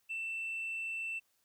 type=tone with tanh clipping; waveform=triangle; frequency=2673 Hz; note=E7; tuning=23 cents sharp; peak=-36 dBFS; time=0.09-1.2 s; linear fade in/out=20 ms; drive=5 dB; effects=white hiss -75 dBFS RMS until 1.44 s